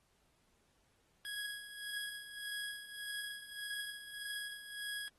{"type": "tone with tremolo", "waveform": "25% pulse", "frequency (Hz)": 1661.2, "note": "G#6", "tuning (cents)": 0, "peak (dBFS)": -35, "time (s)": [1.25, 5.08], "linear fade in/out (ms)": 0, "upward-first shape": "sine", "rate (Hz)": 1.7, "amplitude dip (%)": 70, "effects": ["pink hiss -75 dBFS RMS until 5.18 s", "AAC 32 kbps"]}